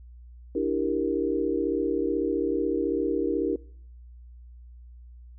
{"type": "chord", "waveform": "sine", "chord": "E half-diminished seventh", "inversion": "third", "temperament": "equal", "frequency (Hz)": [293.7, 329.6, 392, 466.2], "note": ["D4", "E4", "G4", "Bb4"], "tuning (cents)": [0, 0, 0, 0], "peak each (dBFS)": -29, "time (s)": [0.55, 3.56], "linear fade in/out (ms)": 5, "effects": ["noise-tail reverb RT60 0.6 s tail -24 dB re dry", "added 60 Hz sine -44 dBFS peak until 5.38 s"]}